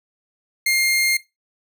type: tone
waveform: sawtooth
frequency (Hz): 2120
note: C7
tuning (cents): +22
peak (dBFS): -13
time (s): 0.66-1.17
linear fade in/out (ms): 5
effects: noise-tail reverb RT60 0.2 s tail -17 dB re dry